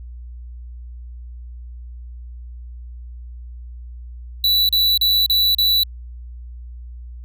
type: tone bursts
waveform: square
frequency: 3951 Hz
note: B7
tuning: in tune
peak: -14 dBFS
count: 5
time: 4.44-5.834 s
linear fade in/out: 2 ms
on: 250 ms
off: 36 ms
effects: added 60 Hz sine -32 dBFS peak until 7.24 s